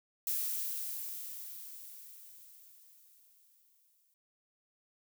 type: noise with exponential decay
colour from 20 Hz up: violet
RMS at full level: -33 dBFS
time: 0.27-4.14 s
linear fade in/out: 1 ms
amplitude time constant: 840 ms
effects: none